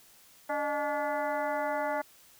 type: harmonic tone with a mistuned harmonic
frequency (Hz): 287.6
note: D4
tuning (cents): -36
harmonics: 1 / 2 / 3 / 4 / 5 / 6 / 7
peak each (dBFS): -40 / -32 / -33 / -41 / -39 / -43 / -43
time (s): 0.49-2.02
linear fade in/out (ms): 10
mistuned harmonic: 2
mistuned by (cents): +94
effects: white hiss -58 dBFS RMS until 2.39 s